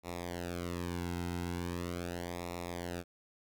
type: tone with flanger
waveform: sawtooth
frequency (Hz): 87.31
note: F2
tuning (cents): 0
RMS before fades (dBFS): -39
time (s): 0.03-3.04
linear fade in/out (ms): 50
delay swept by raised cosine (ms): 0.64 to 1.74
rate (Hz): 0.4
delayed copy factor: -0.9
effects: none